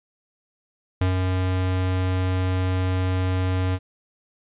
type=tone with ADSR envelope; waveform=square; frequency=92.5 Hz; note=F#2; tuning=in tune; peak=-18 dBFS; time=1.01-3.79 s; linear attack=3 ms; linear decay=120 ms; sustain=-3 dB; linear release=50 ms; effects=resampled to 8000 Hz + 10-bit